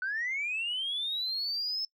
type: linear sweep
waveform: sine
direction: up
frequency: 1480 to 5274 Hz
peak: -29 dBFS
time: 0.02-1.85 s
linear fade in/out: 2 ms
effects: noise-tail reverb RT60 0.1 s tail -24 dB re dry + tanh soft clip ceiling -26 dBFS